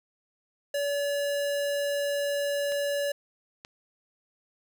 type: tone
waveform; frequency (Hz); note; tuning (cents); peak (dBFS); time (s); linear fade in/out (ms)
square; 571; D5; -49; -27; 0.74-3.12; 5
type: clicks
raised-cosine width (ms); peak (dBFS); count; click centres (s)
0.2; -25; 2; 2.721 / 3.649
effects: none